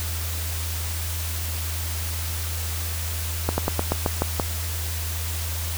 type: slowing click train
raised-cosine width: 1 ms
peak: -7 dBFS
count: 8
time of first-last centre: 3.49-4.398 s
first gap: 90 ms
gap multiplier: 1.12
effects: added 82 Hz sine -27 dBFS peak until 5.77 s + white hiss -32 dBFS RMS until 5.77 s